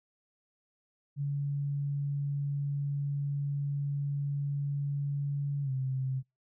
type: tone with pitch glide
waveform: sine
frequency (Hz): 142.1 to 131.82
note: C#3 to C3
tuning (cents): +43 to +13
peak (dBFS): -29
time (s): 1.16-6.23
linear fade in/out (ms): 50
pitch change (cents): -130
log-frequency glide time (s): 5.63-5.71
effects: noise-tail reverb RT60 0.2 s tail -26 dB re dry